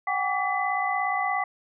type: tone cluster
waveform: sine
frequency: 743 / 800 / 1148 / 2004 Hz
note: F#5 / G5 / D6 / B6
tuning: +7 / +35 / -40 / +25 cents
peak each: -29 dBFS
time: 0.07-1.44 s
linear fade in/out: 5 ms
effects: none